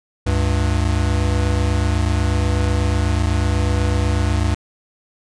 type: tone pair together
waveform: square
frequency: 69.88 / 98 Hz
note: C#2 / G2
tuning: +15 / 0 cents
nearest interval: tritone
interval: 585 cents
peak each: -19 dBFS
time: 0.26-4.55 s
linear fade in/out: 10 ms
effects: resampled to 22050 Hz